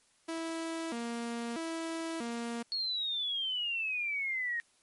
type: tone with vibrato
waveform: sawtooth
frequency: 277.2 Hz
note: C#4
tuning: in tune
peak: -31 dBFS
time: 0.28-2.63 s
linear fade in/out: 10 ms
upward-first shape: square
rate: 0.78 Hz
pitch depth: 290 cents each way
type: exponential sweep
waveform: sine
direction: down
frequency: 4372 to 1851 Hz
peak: -31 dBFS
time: 2.72-4.6 s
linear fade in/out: 0 ms
effects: white hiss -68 dBFS RMS until 4.82 s + MP3 48 kbps